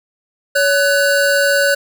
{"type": "tone pair together", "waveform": "square", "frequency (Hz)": [563, 1497.4], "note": ["C#5", "F#6"], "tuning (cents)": [27, 20], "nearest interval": "octave + perfect fourth", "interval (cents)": 1693, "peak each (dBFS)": -15, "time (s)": [0.55, 1.75], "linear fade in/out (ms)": 10, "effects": []}